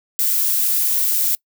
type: noise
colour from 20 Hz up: violet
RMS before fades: -18 dBFS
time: 0.19-1.35 s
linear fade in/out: 0 ms
effects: noise-tail reverb RT60 0.1 s tail -25 dB re dry